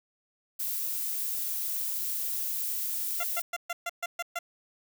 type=noise; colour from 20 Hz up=violet; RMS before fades=-32 dBFS; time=0.59-3.42 s; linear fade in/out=10 ms
type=tone bursts; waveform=15% pulse; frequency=689 Hz; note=F5; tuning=24 cents flat; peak=-24 dBFS; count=8; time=3.2-4.39 s; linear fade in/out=5 ms; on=35 ms; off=130 ms
effects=none